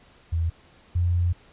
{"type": "tone pair in turn", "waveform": "sine", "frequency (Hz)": [82.7, 87.42], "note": ["E2", "F2"], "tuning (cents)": [6, 2], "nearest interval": "minor second", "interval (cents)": 96, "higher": "second", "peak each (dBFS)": [-21, -19], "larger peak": "second", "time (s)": [[0.32, 0.5], [0.95, 1.33]], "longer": "second", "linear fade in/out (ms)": 10, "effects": ["pink hiss -55 dBFS RMS until 1.52 s", "resampled to 8000 Hz"]}